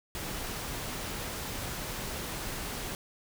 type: noise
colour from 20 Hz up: pink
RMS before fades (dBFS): -37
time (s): 0.15-2.95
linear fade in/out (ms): 0
effects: none